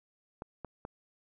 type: clicks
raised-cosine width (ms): 1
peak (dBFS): -26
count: 3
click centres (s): 0.421 / 0.647 / 0.851
effects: none